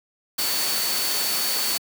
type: tone in noise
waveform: sine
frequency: 4478 Hz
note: C#8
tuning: 17 cents sharp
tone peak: -27 dBFS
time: 0.38-1.78 s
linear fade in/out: 10 ms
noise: white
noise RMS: -25 dBFS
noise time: 0.38-1.78 s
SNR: -5 dB
effects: high-pass 200 Hz 12 dB/octave